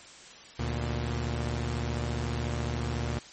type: tone pair together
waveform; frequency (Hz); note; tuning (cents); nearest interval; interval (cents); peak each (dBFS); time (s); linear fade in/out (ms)
sawtooth; 74.22 / 118.4; D2 / A#2; +19 / +27; minor sixth; 808; -28; 0.59-3.19; 5
effects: white hiss -49 dBFS RMS until 3.32 s + MP3 32 kbps